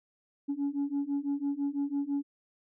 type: beating tone pair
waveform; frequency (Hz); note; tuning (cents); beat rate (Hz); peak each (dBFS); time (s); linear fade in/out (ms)
sine; 279.5 / 285.5; C#4 / D4; +14 / -49; 6; -31 / -30; 0.48-2.23; 20
effects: tanh soft clip ceiling -25 dBFS